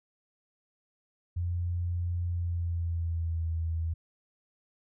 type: tone with pitch glide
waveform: sine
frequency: 87.31 to 81.94 Hz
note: F2 to E2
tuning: 0 to -10 cents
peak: -28 dBFS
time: 1.36-3.94 s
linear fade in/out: 10 ms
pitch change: -110 cents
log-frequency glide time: 2.25-3.48 s
effects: none